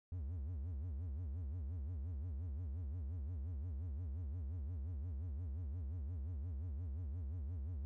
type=tone with vibrato; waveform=triangle; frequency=77.78 Hz; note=D#2; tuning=in tune; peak=-38 dBFS; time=0.12-7.85 s; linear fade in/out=0 ms; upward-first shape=sine; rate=5.7 Hz; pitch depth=300 cents each way; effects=none